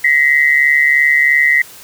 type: tone pair together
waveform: sine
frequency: 1900 / 2043 Hz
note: A#6 / C7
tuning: +33 / -42 cents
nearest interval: minor second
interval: 125 cents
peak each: -11 dBFS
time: 0.04-1.62 s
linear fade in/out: 5 ms
effects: white hiss -37 dBFS RMS until 1.83 s